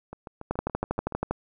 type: two click trains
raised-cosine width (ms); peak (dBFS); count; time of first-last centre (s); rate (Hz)
1; -12 / -24; 11 / 8; 0.51-1.31 / 0.13-1.123; 12.5 / 7.05
effects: none